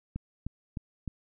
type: click train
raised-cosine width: 5 ms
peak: -22 dBFS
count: 4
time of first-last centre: 0.16-1.077 s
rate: 3.27 Hz
effects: none